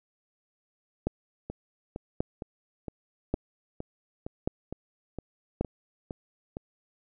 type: two click trains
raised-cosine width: 2 ms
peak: -22 / -13 dBFS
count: 12 / 5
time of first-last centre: 1.5-6.569 / 1.07-5.61 s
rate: 2.17 / 0.881 Hz
effects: none